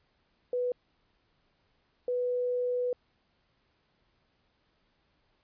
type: tone bursts at uneven times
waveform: sine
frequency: 493.9 Hz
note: B4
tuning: in tune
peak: -27 dBFS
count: 2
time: 0.53-0.72 / 2.08-2.93 s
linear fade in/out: 2 ms
effects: pink hiss -72 dBFS RMS until 5.43 s + resampled to 11025 Hz